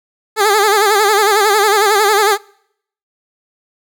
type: tone with vibrato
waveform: 15% pulse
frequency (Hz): 415.3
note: G#4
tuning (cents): 0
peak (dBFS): -3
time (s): 0.36-2.38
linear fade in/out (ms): 50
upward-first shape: sine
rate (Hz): 11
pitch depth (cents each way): 100
effects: noise-tail reverb RT60 0.7 s tail -26 dB re dry